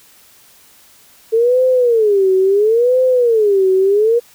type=tone with vibrato; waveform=sine; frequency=440 Hz; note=A4; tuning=in tune; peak=-9 dBFS; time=1.32-4.2 s; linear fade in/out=20 ms; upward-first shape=sine; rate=0.73 Hz; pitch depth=270 cents each way; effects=white hiss -47 dBFS RMS until 4.34 s